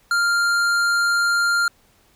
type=tone with hard clipping; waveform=sine; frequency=1396.9 Hz; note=F6; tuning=in tune; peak=-18 dBFS; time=0.11-1.68 s; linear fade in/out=2 ms; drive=12 dB; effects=pink hiss -58 dBFS RMS until 2.15 s